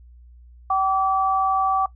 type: tone pair together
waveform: sine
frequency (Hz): 768 / 1155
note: G5 / D6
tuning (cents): -36 / -29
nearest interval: perfect fifth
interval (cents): 707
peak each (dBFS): -20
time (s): 0.7-1.86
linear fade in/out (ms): 5
effects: noise-tail reverb RT60 0.1 s tail -18 dB re dry + added 60 Hz sine -44 dBFS peak until 1.95 s